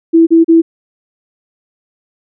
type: tone bursts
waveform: sine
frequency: 329.6 Hz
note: E4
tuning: in tune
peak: -3 dBFS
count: 3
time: 0.13-0.62 s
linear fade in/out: 20 ms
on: 140 ms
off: 35 ms
effects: none